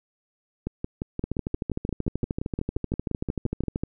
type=two click trains; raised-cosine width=3 ms; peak=-15 / -14 dBFS; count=18 / 35; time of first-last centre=0.67-3.637 / 1.24-3.835 s; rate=5.73 / 13.1 Hz; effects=none